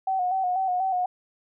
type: tone with vibrato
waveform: sine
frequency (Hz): 744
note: F#5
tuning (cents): +9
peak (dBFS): -22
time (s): 0.07-1.06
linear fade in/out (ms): 5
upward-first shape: square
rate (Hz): 4.1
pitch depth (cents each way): 46
effects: none